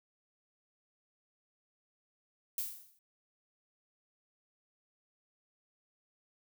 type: noise with exponential decay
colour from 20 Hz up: violet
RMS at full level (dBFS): -33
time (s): 2.58-2.99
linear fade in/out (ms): 2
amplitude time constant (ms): 89
effects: none